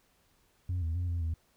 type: tone with pitch steps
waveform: sine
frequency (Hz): 89.7 / 81.3 / 88.6 / 85.7 / 81.3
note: F2 / E2 / F2 / F2 / E2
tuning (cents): +47 / -23 / +25 / -32 / -23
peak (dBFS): -27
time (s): 0.69-1.34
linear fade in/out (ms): 5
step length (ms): 130
effects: tanh soft clip ceiling -28 dBFS + pink hiss -69 dBFS RMS until 1.56 s